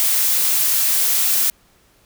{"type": "noise", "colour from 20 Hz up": "blue", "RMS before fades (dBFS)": -17, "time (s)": [0, 1.5], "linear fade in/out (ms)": 0, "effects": ["pink hiss -56 dBFS RMS until 2.05 s"]}